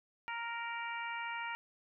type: harmonic tone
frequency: 466.2 Hz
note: A#4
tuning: in tune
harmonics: 2 / 3 / 4 / 5 / 6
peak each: -41 / -44 / -45 / -44 / -49 dBFS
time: 0.28-1.55 s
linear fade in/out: 0 ms
effects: none